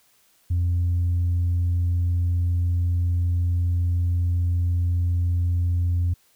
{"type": "tone", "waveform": "sine", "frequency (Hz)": 87.31, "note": "F2", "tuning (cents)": 0, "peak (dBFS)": -17, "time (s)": [0.5, 6.14], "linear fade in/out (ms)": 10, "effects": ["tanh soft clip ceiling -17 dBFS", "white hiss -61 dBFS RMS until 6.35 s"]}